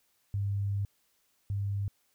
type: tone pair in turn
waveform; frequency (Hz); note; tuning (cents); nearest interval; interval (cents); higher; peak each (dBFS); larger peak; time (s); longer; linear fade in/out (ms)
sine; 100 / 100; G2 / G2; +35 / +35; unison; 0; neither; -28 / -29; first; 0.34-0.85 / 1.5-1.88; first; 0
effects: white hiss -72 dBFS RMS until 2.14 s